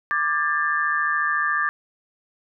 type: tone cluster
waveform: sine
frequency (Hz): 1182 / 1619 / 1773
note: D6 / G#6 / A6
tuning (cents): +11 / -45 / +13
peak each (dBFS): -23 / -25 / -24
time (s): 0.11-1.69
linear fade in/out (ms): 0
effects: none